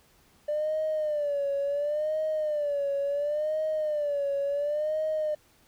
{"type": "tone with vibrato", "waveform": "triangle", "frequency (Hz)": 591, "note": "D5", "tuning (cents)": 11, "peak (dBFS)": -22, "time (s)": [0.48, 5.35], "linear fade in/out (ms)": 10, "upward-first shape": "sine", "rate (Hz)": 0.71, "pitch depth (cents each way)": 97, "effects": ["tanh soft clip ceiling -23 dBFS", "pink hiss -62 dBFS RMS until 5.67 s"]}